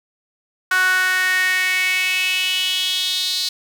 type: tone with high-pass filter sweep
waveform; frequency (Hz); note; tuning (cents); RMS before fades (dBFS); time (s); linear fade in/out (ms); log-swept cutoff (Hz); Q
sawtooth; 370; F#4; 0; -19; 0.71-3.49; 5; 1400 to 4200; 5.5
effects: none